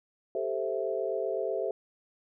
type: chord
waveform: sine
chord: A minor seventh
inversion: third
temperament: equal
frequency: 392 / 440 / 523.3 / 659.3 Hz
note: G4 / A4 / C5 / E5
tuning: 0 / 0 / 0 / 0 cents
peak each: -34 dBFS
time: 0.35-1.71 s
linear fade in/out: 2 ms
effects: none